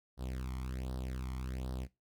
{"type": "tone with flanger", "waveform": "sawtooth", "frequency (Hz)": 64, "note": "C2", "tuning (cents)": -38, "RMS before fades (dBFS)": -40, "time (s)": [0.17, 1.88], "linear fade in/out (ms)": 50, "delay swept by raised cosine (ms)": [0.21, 0.94], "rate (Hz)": 1.3, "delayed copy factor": 0.8, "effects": ["noise-tail reverb RT60 0.2 s tail -17 dB re dry"]}